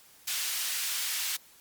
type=high-pass noise; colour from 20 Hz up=pink; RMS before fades=-32 dBFS; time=0.27-1.37 s; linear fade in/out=10 ms; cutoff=2600 Hz; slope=12 dB/octave; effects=white hiss -57 dBFS RMS until 1.6 s + Opus 48 kbps